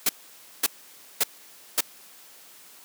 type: noise bursts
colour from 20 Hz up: white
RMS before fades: -21 dBFS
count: 4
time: 0.06-1.808 s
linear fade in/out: 5 ms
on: 32 ms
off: 540 ms
effects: white hiss -50 dBFS RMS until 2.84 s + high-pass 200 Hz 12 dB/octave